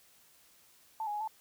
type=tone with pitch steps; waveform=sine; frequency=883 / 830 / 836 / 877 Hz; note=A5 / G#5 / G#5 / A5; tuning=+6 / -1 / +11 / -6 cents; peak=-33 dBFS; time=1-1.276 s; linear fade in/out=2 ms; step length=69 ms; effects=white hiss -63 dBFS RMS until 1.4 s